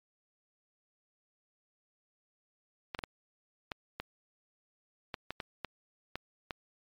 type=clicks; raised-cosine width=0.3 ms; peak=-20 dBFS; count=11; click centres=2.948 / 2.99 / 3.038 / 3.718 / 4 / 5.142 / 5.306 / 5.402 / 5.647 / 6.156 / 6.508 s; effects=MP3 96 kbps